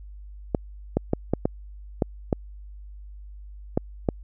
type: clicks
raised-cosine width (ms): 2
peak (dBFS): -7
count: 9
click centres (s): 0.548 / 0.97 / 1.134 / 1.336 / 1.455 / 2.022 / 2.328 / 3.775 / 4.088
effects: added 50 Hz sine -39 dBFS peak until 4.23 s